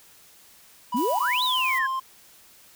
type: tone with pitch glide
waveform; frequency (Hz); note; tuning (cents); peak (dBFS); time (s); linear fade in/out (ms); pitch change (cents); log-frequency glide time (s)
triangle; 982 to 1052.5; B5 to C6; -10 to +10; -23; 0.92-2; 10; +120; 1.26-1.82
type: exponential two-way sweep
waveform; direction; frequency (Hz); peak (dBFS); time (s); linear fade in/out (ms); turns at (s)
sine; up then down; 207.7 to 4052 to 1602; -23; 0.94-1.87; 10; 1.43
type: noise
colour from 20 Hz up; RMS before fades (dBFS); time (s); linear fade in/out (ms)
blue; -38; 0.96-1.79; 10
effects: white hiss -53 dBFS RMS until 2.75 s